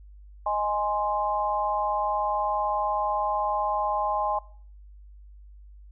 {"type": "chord", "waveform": "sine", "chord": "Ab major", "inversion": "second", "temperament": "equal", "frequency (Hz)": [622.3, 830.6, 1046.5], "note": ["Eb5", "Ab5", "C6"], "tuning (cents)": [0, 0, 0], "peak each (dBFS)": [-30, -26, -28], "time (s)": [0.46, 4.39], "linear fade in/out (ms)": 5, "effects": ["noise-tail reverb RT60 0.5 s tail -21 dB re dry", "added 50 Hz sine -45 dBFS peak until 5.91 s"]}